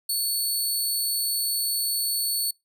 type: tone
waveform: 15% pulse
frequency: 4435 Hz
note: C#8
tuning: in tune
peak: -17 dBFS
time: 0.09-2.51 s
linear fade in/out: 5 ms
effects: noise-tail reverb RT60 0.2 s tail -25 dB re dry